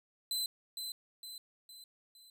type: tone with echo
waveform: sawtooth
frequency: 4041 Hz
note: B7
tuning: 39 cents sharp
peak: -30 dBFS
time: 0.31-0.46 s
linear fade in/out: 2 ms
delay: 460 ms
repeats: 4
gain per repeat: -6 dB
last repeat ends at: 2.3 s
effects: none